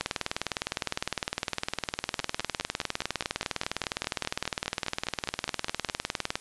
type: two click trains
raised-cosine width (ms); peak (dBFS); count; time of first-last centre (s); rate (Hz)
0.2; -10 / -15; 126 / 19; 0.01-6.355 / 2.2-5.889; 19.7 / 4.88
effects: white hiss -51 dBFS RMS until 6.4 s + resampled to 24000 Hz